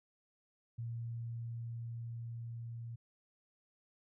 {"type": "tone with level ramp", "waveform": "sine", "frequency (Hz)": 116.54, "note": "A#2", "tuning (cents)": 0, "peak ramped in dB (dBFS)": [-38, -42], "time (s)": [0.78, 2.96], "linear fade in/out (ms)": 10, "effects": []}